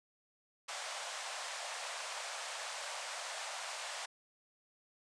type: band-pass noise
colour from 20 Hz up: pink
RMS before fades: -43 dBFS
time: 0.68-4.06 s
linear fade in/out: 10 ms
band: 570 to 9100 Hz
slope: 48 dB/octave
effects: none